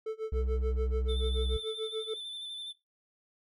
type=tone with tremolo; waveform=triangle; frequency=440 Hz; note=A4; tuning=in tune; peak=-28 dBFS; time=0.06-2.14 s; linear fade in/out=5 ms; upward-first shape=sine; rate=6.9 Hz; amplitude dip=95%
type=tone with pitch glide; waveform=triangle; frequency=63.9 to 63.53 Hz; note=C2 to B1; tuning=-40 to +50 cents; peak=-27 dBFS; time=0.32-1.57 s; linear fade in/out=5 ms; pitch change=-10 cents; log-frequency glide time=0.68-1.34 s
type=tone with vibrato; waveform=triangle; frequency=3532 Hz; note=A7; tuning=6 cents sharp; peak=-37 dBFS; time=1.08-2.73 s; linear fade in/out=20 ms; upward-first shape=square; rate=12 Hz; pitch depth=21 cents each way
effects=noise-tail reverb RT60 0.2 s tail -17 dB re dry